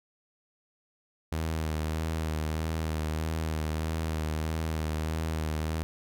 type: tone with vibrato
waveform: sawtooth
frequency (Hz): 79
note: D#2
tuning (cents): +27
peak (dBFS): -25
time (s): 1.32-5.83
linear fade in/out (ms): 0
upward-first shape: sine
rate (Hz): 1.6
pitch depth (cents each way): 30
effects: none